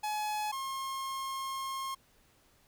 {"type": "tone pair in turn", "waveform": "45% pulse", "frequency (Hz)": [847, 1072.7], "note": ["G#5", "C6"], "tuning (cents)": [34, 43], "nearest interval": "major third", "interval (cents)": 409, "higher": "second", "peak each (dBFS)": [-32, -35], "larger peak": "first", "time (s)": [[0.03, 0.52], [0.52, 1.95]], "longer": "second", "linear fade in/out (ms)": 10, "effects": ["pink hiss -66 dBFS RMS until 2.67 s"]}